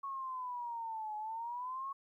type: exponential two-way sweep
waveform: sine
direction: down then up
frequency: 1108.7 to 844 to 1108.7 Hz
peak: -38 dBFS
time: 0.03-1.93 s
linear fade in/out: 10 ms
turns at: 1.16 s
effects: 13-bit